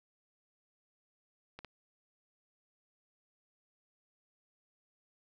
clicks, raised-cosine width 0.3 ms, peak -30 dBFS, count 2, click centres 1.59 / 1.647 s, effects none

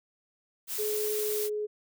blue noise, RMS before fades -34 dBFS, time 0.67-1.5 s, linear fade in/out 50 ms
sine tone with pitch glide, 424.3 to 421.4 Hz, G#4 to G#4, +37 to +25 cents, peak -29 dBFS, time 0.78-1.67 s, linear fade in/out 20 ms, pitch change -12 cents, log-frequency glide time 1.22-1.44 s
effects none

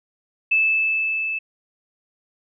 sine tone with level ramp, 2624 Hz, E7, 9 cents flat, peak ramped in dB -14 to -23 dBFS, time 0.51-1.39 s, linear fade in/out 10 ms, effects none

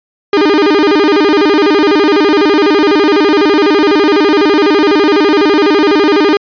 45% pulse tone with vibrato, 351.3 Hz, F4, 10 cents sharp, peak -6 dBFS, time 0.33-6.37 s, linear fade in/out 2 ms, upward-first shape square, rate 12 Hz, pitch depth 250 cents each way, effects resampled to 11025 Hz

